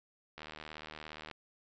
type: click train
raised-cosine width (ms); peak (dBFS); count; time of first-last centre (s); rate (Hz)
0.3; -29; 73; 0.38-1.313; 77.2
effects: resampled to 16000 Hz